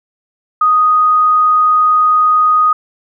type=tone; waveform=sine; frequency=1244.5 Hz; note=D#6; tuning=in tune; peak=-7 dBFS; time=0.61-2.73 s; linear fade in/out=5 ms; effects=none